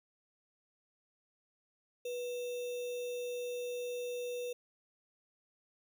sine tone with sample-and-hold, 488.9 Hz, B4, 18 cents flat, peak -36 dBFS, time 2.05-4.53 s, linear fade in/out 5 ms, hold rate 3150 Hz, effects none

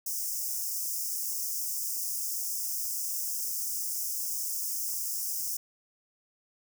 white high-pass noise, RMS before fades -33 dBFS, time 0.06-5.57 s, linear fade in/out 5 ms, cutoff 5100 Hz, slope 96 dB/octave, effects none

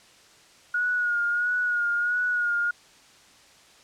sine tone with vibrato, 1443 Hz, F#6, 44 cents flat, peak -22 dBFS, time 0.74-2.71 s, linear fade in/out 5 ms, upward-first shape sine, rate 1.5 Hz, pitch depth 36 cents each way, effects white hiss -54 dBFS RMS until 3.83 s + low-pass 7000 Hz 12 dB/octave

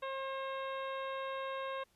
harmonic tone, 536 Hz, C5, 42 cents sharp, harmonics 1 / 2 / 3 / 4 / 5 / 6 / 7, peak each -40 / -41 / -48 / -52 / -52 / -57 / -53 dBFS, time 0.02-1.84 s, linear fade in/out 10 ms, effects pink hiss -72 dBFS RMS until 1.95 s + resampled to 32000 Hz

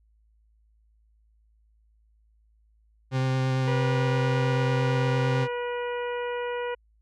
40% pulse tone with vibrato, 130.81 Hz, C3, in tune, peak -22 dBFS, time 3.11-5.48 s, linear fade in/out 50 ms, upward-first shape triangle, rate 8.9 Hz, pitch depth 13 cents each way
harmonic tone, 485.3 Hz, B4, 30 cents flat, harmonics 1 / 2 / 3 / 4 / 5 / 6, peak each -29 / -35 / -39 / -41 / -43 / -45 dBFS, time 3.67-6.75 s, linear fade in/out 10 ms
effects added 54 Hz sine -60 dBFS peak until 7.01 s + low-pass 5000 Hz 12 dB/octave

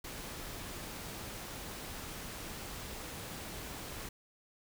pink noise, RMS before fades -44 dBFS, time 0.04-4.09 s, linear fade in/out 5 ms, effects none

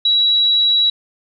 sine tone, 3896 Hz, B7, 24 cents flat, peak -11 dBFS, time 0.05-0.9 s, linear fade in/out 5 ms, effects none

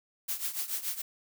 blue noise with tremolo, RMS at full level -31 dBFS, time 0.28-1.02 s, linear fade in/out 10 ms, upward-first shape triangle, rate 7 Hz, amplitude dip 85%, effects none

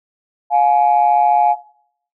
sine tone pair together, 709 / 843.1 Hz, F5 / G#5, +26 / +26 cents, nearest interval minor third, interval 300 cents, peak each -12 dBFS, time 0.5-1.56 s, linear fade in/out 50 ms, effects noise-tail reverb RT60 0.6 s tail -18 dB re dry + tanh soft clip ceiling -4 dBFS

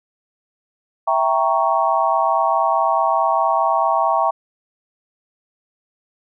sine chord, E diminished seventh, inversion none, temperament equal, 659.3 / 784 / 932.3 / 1108.7 Hz, E5 / G5 / Bb5 / Db6, 0 / 0 / 0 / 0 cents, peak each -20 dBFS, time 1.07-4.31 s, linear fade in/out 10 ms, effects none

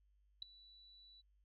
sine tone with ADSR envelope, 3951 Hz, B7, in tune, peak -37 dBFS, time 0.42-1.22 s, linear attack 4 ms, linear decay 5 ms, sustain -23 dB, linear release 21 ms, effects added 50 Hz sine -70 dBFS peak until 1.44 s + AAC 48 kbps

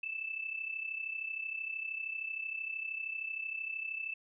sine tone with amplitude modulation, 2636 Hz, E7, 1 cent flat, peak -33 dBFS, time 0.03-4.14 s, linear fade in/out 5 ms, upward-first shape sine, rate 33 Hz, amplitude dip 70%, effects none

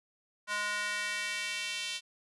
square tone with high-pass filter sweep, 207.7 Hz, G#3, in tune, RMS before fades -35 dBFS, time 0.47-2.01 s, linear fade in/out 50 ms, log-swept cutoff 1300 to 3100 Hz, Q 2, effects resampled to 24000 Hz

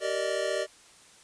square chord, Eb major seventh, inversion first, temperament equal with one note detuned, 385.5 / 466.2 / 587.3 / 622.3 Hz, G4 / Bb4 / D5 / Eb5, -29 / 0 / 0 / 0 cents, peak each -35 / -36 / -32 / -33 dBFS, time 0-0.67 s, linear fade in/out 50 ms, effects white hiss -55 dBFS RMS until 1.23 s + resampled to 22050 Hz

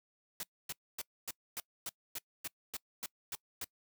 white noise bursts, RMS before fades -40 dBFS, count 12, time 0.4-3.644 s, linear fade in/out 2 ms, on 32 ms, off 260 ms, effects noise-tail reverb RT60 0.1 s tail -24 dB re dry

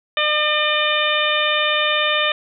harmonic tone, 603 Hz, D5, 46 cents sharp, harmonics 1 / 2 / 3 / 4 / 5 / 6, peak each -23 / -23 / -23 / -23 / -23 / -23 dBFS, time 0.17-2.32 s, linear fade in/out 2 ms, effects none

